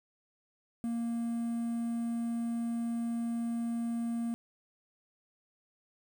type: tone with quantisation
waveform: triangle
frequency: 233.1 Hz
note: A#3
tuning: in tune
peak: -29 dBFS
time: 0.84-4.34 s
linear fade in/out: 0 ms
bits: 9
effects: none